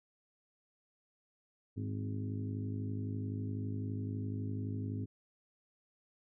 harmonic tone with a mistuned harmonic, 51.91 Hz, G#1, in tune, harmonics 2 / 3 / 4 / 5 / 6 / 7 / 8, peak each -37 / -49 / -46 / -42 / -50 / -56 / -52 dBFS, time 1.76-5.06 s, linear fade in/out 20 ms, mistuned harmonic 4, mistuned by -43 cents, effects none

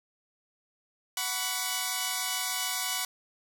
5% pulse chord, F# suspended fourth, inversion none, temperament equal with one note detuned, 740 / 987.8 / 1133.3 Hz, F#5 / B5 / C#6, 0 / 0 / +38 cents, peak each -22 dBFS, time 1.17-3.05 s, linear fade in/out 2 ms, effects none

